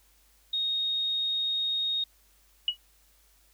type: tone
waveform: sine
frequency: 3728 Hz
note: A#7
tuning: 1 cent flat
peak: -26 dBFS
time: 0.53-2.04 s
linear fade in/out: 5 ms
type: tone with exponential decay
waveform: sine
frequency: 2926 Hz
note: F#7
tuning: 20 cents flat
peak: -19 dBFS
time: 2.68-2.77 s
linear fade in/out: 2 ms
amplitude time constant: 19 ms
effects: added 50 Hz sine -64 dBFS peak until 3.53 s + white hiss -64 dBFS RMS until 3.53 s